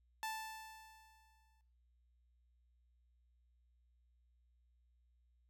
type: tone with exponential decay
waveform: sawtooth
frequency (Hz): 880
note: A5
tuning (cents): 0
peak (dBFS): -35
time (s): 0.23-1.61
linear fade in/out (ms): 0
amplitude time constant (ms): 300
effects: noise-tail reverb RT60 0.5 s tail -18 dB re dry + added 60 Hz sine -70 dBFS peak until 5.49 s